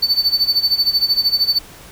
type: tone with tremolo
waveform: triangle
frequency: 4517 Hz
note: C#8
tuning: 32 cents sharp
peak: -9 dBFS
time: 0.02-1.59 s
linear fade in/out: 10 ms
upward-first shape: sine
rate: 13 Hz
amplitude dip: 85%
effects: pink hiss -40 dBFS RMS until 1.91 s